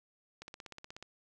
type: click train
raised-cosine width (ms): 0.2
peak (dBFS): -29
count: 11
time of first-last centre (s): 0.42-1.026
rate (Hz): 16.5
effects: none